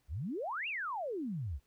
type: exponential two-way sweep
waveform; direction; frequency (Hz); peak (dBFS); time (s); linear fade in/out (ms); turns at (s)
sine; up then down; 59.5 to 2853 to 59.5; -35; 0.08-1.6; 50; 0.68
effects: pink hiss -75 dBFS RMS until 1.66 s